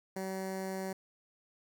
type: tone with notch filter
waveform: 15% pulse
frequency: 190.3 Hz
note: F#3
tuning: 49 cents sharp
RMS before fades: -38 dBFS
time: 0.16-0.93 s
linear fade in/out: 5 ms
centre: 3200 Hz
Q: 1.3
effects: none